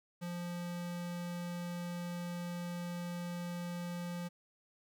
square tone, 174.61 Hz, F3, in tune, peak -39 dBFS, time 0.21-4.29 s, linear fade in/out 20 ms, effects 12-bit

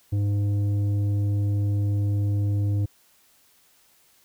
triangle tone with tanh clipping, 101.7 Hz, G#2, 36 cents flat, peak -22 dBFS, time 0.12-2.86 s, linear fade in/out 10 ms, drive 12 dB, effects white hiss -60 dBFS RMS until 4.24 s

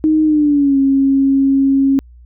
sine tone with pitch glide, 311.1 to 272.4 Hz, D#4 to C#4, 0 to -30 cents, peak -9 dBFS, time 0.04-1.99 s, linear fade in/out 0 ms, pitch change -230 cents, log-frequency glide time 0.24-0.78 s, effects added 60 Hz sine -38 dBFS peak until 2.25 s

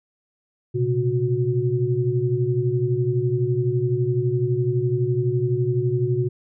sine tone cluster, 120 / 131.9 / 364.9 Hz, B2 / C3 / F#4, -49 / +14 / -24 cents, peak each -23 dBFS, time 0.74-6.29 s, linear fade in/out 20 ms, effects none

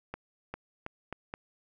accelerating click train, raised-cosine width 0.5 ms, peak -22 dBFS, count 5, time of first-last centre 0.14-1.339 s, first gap 400 ms, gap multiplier 0.81, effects none

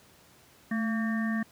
harmonic tone with a mistuned harmonic, 227.9 Hz, A#3, 39 cents flat, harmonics 1 / 3 / 5 / 7 / 8, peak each -27 / -42 / -42 / -43 / -36 dBFS, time 0.71-1.43 s, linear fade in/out 5 ms, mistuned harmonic 1, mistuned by -60 cents, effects pink hiss -58 dBFS RMS until 1.51 s + high-pass 80 Hz 12 dB/octave

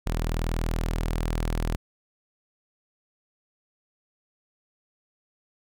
sawtooth tone, 40.56 Hz, E1, 27 cents flat, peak -21 dBFS, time 0.06-1.76 s, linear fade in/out 10 ms, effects none

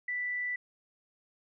sine tone, 1975.5 Hz, B6, in tune, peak -31 dBFS, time 0.08-0.56 s, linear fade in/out 5 ms, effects none

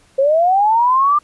sine linear sweep, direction up, 523.3 to 1202 Hz, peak -10 dBFS, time 0.18-1.19 s, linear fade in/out 10 ms, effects pink hiss -53 dBFS RMS until 1.23 s + resampled to 24000 Hz

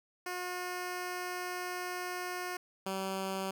10% pulse tone pair in turn, 360 / 191.86 Hz, F#4 / G3, -47 / -37 cents, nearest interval major seventh, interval 1090 cents, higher first, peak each -28 / -26 dBFS, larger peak second, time 0.26-2.57 / 2.86-3.51 s, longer first, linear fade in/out 5 ms, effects none

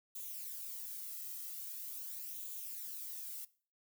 violet noise with flanger, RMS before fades -45 dBFS, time 0.15-3.45 s, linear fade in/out 5 ms, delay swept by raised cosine 0.28 to 1.58 ms, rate 0.43 Hz, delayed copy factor +0.55, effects noise-tail reverb RT60 0.4 s tail -19 dB re dry

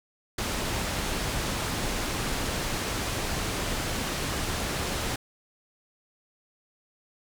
pink low-pass noise, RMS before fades -30 dBFS, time 0.38-5.16 s, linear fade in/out 5 ms, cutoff 9700 Hz, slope 12 dB/octave, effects none

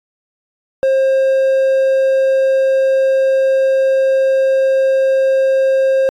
triangle tone, 533 Hz, C5, 32 cents sharp, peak -8 dBFS, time 0.83-6.09 s, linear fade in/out 0 ms, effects AAC 64 kbps

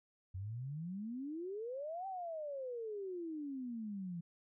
sine exponential two-way sweep, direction up then down, 89.5 to 784 to 166.1 Hz, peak -40 dBFS, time 0.34-4.21 s, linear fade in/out 10 ms, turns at 2.07 s, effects none

